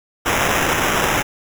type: noise with sample-and-hold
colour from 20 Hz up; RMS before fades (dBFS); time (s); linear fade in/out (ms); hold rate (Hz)
white; -18; 0.25-1.23; 20; 4410
effects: none